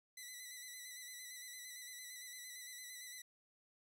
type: tone with vibrato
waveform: 10% pulse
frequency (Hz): 1988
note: B6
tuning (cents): +11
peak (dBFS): -40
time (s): 0.17-3.22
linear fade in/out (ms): 5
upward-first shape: square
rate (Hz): 8.8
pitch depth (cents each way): 30
effects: none